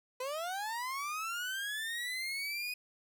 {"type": "linear sweep", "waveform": "30% pulse", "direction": "up", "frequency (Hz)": [495.5, 2496], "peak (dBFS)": -33, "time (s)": [0.2, 2.74], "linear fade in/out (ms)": 5, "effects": []}